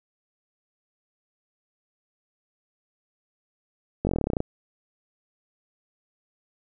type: slowing click train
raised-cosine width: 2 ms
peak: -11 dBFS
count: 14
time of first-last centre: 4.05-4.404 s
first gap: 20 ms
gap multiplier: 1.05
effects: none